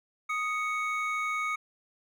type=tone pair together; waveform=triangle; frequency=1247 / 2222 Hz; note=D#6 / C#7; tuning=+3 / +4 cents; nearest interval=minor seventh; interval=1001 cents; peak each=-29 / -30 dBFS; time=0.29-1.56 s; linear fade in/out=10 ms; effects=none